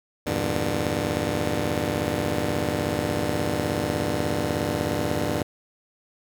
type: chord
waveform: 10% pulse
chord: E half-diminished seventh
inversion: none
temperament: just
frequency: 82.41 / 98.89 / 118.67 / 148.33 Hz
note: E2 / G2 / Bb2 / D3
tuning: 0 / +16 / +31 / +18 cents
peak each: -22 dBFS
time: 0.26-5.43 s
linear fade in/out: 10 ms
effects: none